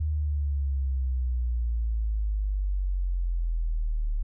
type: exponential sweep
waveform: sine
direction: down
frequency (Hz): 77.6 to 36.71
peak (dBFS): -24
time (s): 0-4.23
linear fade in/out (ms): 10
effects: none